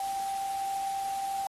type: tone in noise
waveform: sine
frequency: 784 Hz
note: G5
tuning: in tune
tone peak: -30 dBFS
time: 0-1.47 s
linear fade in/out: 2 ms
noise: white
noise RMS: -44 dBFS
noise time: 0-1.47 s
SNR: +11 dB
effects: AAC 32 kbps